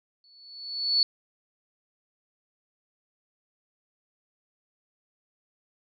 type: tone with exponential growth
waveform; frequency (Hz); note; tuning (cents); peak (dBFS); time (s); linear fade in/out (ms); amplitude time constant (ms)
sine; 4435; C#8; 0; -17; 0.24-1.03; 1; 170
effects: none